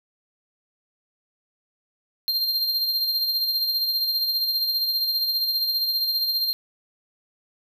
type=tone with tremolo; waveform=square; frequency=4186 Hz; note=C8; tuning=in tune; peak=-20 dBFS; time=2.28-6.53 s; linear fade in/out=0 ms; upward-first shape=sine; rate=15 Hz; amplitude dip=45%; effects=none